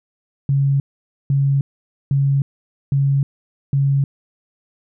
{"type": "tone bursts", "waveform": "sine", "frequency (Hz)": 138.59, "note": "C#3", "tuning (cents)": 0, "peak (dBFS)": -13, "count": 5, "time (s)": [0.49, 4.04], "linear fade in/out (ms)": 2, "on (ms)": 310, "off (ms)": 500, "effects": []}